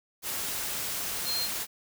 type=tone in noise; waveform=sine; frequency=4186 Hz; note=C8; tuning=in tune; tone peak=-29 dBFS; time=1.24-1.49 s; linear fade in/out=50 ms; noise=white; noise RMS=-33 dBFS; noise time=0.22-1.67 s; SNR=+1 dB; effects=none